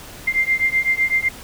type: beating tone pair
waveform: sine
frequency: 2093 / 2100.9 Hz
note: C7 / C7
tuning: 0 / +7 cents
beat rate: 7.9 Hz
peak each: -19 dBFS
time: 0.27-1.29 s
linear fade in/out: 10 ms
effects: pink hiss -38 dBFS RMS until 1.43 s